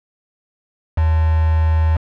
sine tone with quantisation, 80 Hz, D#2, 49 cents sharp, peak -12 dBFS, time 0.97-1.97 s, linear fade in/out 10 ms, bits 4, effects low-pass 2000 Hz 12 dB/octave

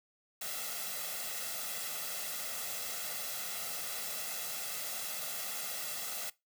white noise with comb filter, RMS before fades -39 dBFS, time 0.41-6.3 s, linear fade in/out 5 ms, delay 1.5 ms, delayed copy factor +0.7, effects noise-tail reverb RT60 0.2 s tail -20 dB re dry + high-pass 200 Hz 12 dB/octave

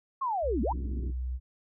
sine linear two-way sweep, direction down then up, 1114 to 196 to 1034 Hz, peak -27 dBFS, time 0.21-0.73 s, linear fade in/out 10 ms, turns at 0.62 s
sine tone with pitch glide, 64 to 62.86 Hz, C2 to B1, -38 to +31 cents, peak -30 dBFS, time 0.42-1.4 s, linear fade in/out 50 ms, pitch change -31 cents, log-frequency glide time 0.88-1.08 s
white low-pass noise, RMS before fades -40 dBFS, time 0.7-1.13 s, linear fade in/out 50 ms, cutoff 340 Hz, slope 48 dB/octave
effects none

